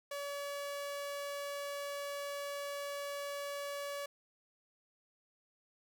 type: tone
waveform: sawtooth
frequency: 569 Hz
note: C#5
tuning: 45 cents sharp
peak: -35 dBFS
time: 0.11-4.06 s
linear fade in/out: 5 ms
effects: none